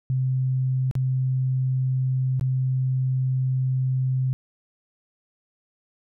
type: tone with dropouts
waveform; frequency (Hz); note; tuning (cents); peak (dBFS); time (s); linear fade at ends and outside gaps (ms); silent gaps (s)
sine; 130; C3; -11; -20; 0.1-4.33; 0; 0.912-0.953 / 2.396-2.411
effects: none